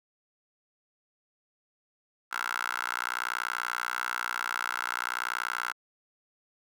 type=tone with high-pass filter; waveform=10% pulse; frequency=60.5 Hz; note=B1; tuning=35 cents flat; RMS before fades=-33 dBFS; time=2.31-5.73 s; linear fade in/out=20 ms; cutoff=1300 Hz; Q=5.7; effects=none